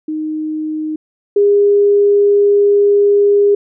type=tone pair in turn; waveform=sine; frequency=310 / 406.7 Hz; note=D#4 / G#4; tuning=-6 / -36 cents; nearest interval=perfect fourth; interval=470 cents; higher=second; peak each=-17 / -7 dBFS; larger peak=second; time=0.08-0.96 / 1.36-3.55 s; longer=second; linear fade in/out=5 ms; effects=none

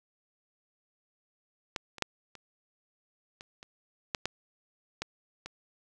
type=clicks; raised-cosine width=0.2 ms; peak=-15 / -27 / -10 / -30 / -27 / -29 / -12 / -13 / -16 / -23 dBFS; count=10; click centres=1.762 / 1.983 / 2.023 / 2.353 / 3.409 / 3.629 / 4.148 / 4.256 / 5.02 / 5.46 s; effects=none

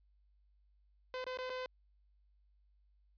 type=tone with dropouts; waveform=sawtooth; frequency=510 Hz; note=C5; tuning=44 cents flat; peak=-35 dBFS; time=1.14-1.66 s; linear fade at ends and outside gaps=1 ms; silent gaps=1.242-1.266 / 1.373-1.387 / 1.496-1.501 s; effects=added 50 Hz sine -67 dBFS peak until 3.17 s + resampled to 11025 Hz

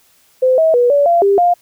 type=tone with pitch steps; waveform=sine; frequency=514 / 643 / 486.2 / 572 / 686 / 398.2 / 703 Hz; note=C5 / E5 / B4 / D5 / F5 / G4 / F5; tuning=-31 / -43 / -27 / -46 / -31 / +27 / +11 cents; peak=-8 dBFS; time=0.42-1.54 s; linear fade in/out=10 ms; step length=160 ms; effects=white hiss -53 dBFS RMS until 1.61 s

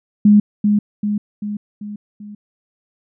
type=tone with echo; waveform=sine; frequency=207.7 Hz; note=G#3; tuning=in tune; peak=-6 dBFS; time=0.25-0.4 s; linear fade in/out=5 ms; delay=390 ms; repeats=5; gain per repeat=-5 dB; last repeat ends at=2.35 s; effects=none

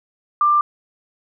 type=tone; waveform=sine; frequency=1187 Hz; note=D6; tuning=18 cents sharp; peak=-12 dBFS; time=0.41-0.61 s; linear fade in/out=2 ms; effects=none

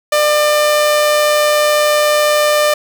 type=tone with amplitude modulation; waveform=sawtooth; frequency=598 Hz; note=D5; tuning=31 cents sharp; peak=-5 dBFS; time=0.12-2.74 s; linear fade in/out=5 ms; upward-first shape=sine; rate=134 Hz; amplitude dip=25%; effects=none

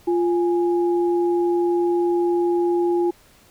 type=tone pair together; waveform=sine; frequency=348.5 / 830.6 Hz; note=F4 / G#5; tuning=-4 / 0 cents; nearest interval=octave + minor third; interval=1504 cents; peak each=-17 / -28 dBFS; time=0.07-3.11 s; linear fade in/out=10 ms; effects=pink hiss -53 dBFS RMS until 3.5 s

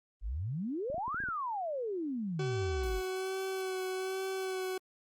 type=exponential two-way sweep; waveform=sine; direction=up then down; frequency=43.65 to 1660 to 43.65 Hz; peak=-33 dBFS; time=0.21-3.02 s; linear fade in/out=50 ms; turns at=1.21 s
type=clicks; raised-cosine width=3 ms; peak=-34 dBFS; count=8; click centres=0.901 / 0.944 / 0.981 / 1.08 / 1.145 / 1.203 / 1.238 / 1.287 s
type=tone with vibrato; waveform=40% pulse; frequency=377.8 Hz; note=F#4; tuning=36 cents sharp; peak=-33 dBFS; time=2.39-4.78 s; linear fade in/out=5 ms; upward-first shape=sine; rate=1.2 Hz; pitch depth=20 cents each way
effects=Opus 24 kbps

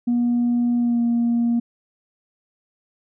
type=tone with pitch glide; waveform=sine; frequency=240.3 to 235.6 Hz; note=B3 to A#3; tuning=-47 to +19 cents; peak=-15 dBFS; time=0.07-1.6 s; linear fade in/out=10 ms; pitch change=-34 cents; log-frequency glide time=0.78-1.01 s; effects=tanh soft clip ceiling -14 dBFS

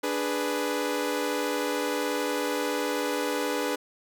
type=chord; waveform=sawtooth; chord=G# diminished; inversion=second; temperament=equal; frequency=293.7 / 415.3 / 493.9 Hz; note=D4 / G#4 / B4; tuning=0 / 0 / 0 cents; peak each=-27 / -28 / -26 dBFS; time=0.03-3.76 s; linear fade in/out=10 ms; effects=none

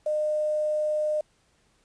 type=tone with quantisation; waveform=sine; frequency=608 Hz; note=D#5; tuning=40 cents flat; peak=-23 dBFS; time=0.06-1.21 s; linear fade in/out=5 ms; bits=8; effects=pink hiss -66 dBFS RMS until 1.84 s + resampled to 22050 Hz

